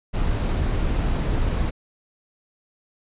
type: noise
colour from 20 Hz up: brown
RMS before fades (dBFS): -22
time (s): 0.13-1.71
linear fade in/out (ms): 20
effects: resampled to 8000 Hz